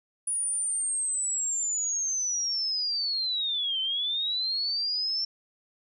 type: linear two-way sweep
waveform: sine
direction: down then up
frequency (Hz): 9770 to 3057 to 5410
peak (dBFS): -26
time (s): 0.27-5.25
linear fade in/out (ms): 5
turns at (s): 3.8
effects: none